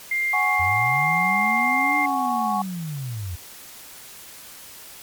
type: tone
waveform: sine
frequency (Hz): 2100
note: C7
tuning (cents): +6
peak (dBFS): -20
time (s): 0.11-2.06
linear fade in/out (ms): 5
type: chord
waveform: sine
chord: F# suspended second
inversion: none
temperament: equal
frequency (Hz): 740 / 830.6 / 1108.7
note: F#5 / G#5 / C#6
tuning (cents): 0 / 0 / 0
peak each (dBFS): -25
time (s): 0.33-2.62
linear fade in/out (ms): 5
type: linear two-way sweep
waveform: sine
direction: up then down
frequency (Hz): 81.8 to 293.7 to 81.8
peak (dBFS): -27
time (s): 0.59-3.36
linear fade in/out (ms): 10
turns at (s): 1.98
effects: white hiss -42 dBFS RMS until 5.02 s + MP3 96 kbps